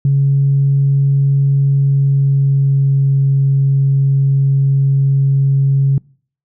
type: tone with pitch glide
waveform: sine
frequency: 138.59 to 137.16 Hz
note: C#3 to C#3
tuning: 0 to -18 cents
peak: -8 dBFS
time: 0.05-5.98 s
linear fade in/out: 2 ms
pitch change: -18 cents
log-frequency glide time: 1.74-3.21 s
effects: noise-tail reverb RT60 0.5 s tail -26 dB re dry + tanh soft clip ceiling -4 dBFS